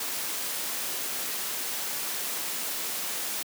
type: noise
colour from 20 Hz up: white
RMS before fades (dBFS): -32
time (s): 0-3.43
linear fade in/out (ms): 5
effects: high-pass 200 Hz 12 dB/octave